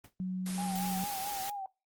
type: noise with exponential decay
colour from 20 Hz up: pink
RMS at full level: -48 dBFS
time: 0.04-0.15 s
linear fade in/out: 5 ms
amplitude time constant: 22 ms
type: tone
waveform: sine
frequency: 185 Hz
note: F#3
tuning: in tune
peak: -32 dBFS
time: 0.2-1.04 s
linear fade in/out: 0 ms
type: noise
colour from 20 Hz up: white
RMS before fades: -40 dBFS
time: 0.46-1.5 s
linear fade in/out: 2 ms
type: tone with vibrato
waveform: sine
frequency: 795 Hz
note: G5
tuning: 24 cents sharp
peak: -36 dBFS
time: 0.58-1.66 s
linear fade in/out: 2 ms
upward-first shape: triangle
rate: 4.5 Hz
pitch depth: 77 cents each way
effects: noise-tail reverb RT60 0.3 s tail -24 dB re dry + Opus 24 kbps